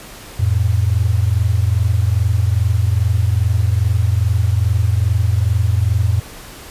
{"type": "tone pair together", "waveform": "sine", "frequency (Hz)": [87.31, 109.74], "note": ["F2", "A2"], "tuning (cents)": [0, -4], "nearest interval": "major third", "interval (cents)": 396, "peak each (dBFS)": -15, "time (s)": [0.39, 6.2], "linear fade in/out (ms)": 10, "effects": ["pink hiss -36 dBFS RMS until 6.7 s", "resampled to 32000 Hz"]}